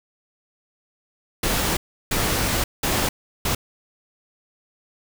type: noise bursts at uneven times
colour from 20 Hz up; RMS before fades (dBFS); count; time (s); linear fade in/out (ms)
pink; -22; 4; 1.43-1.77 / 2.11-2.64 / 2.83-3.09 / 3.45-3.55; 5
effects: none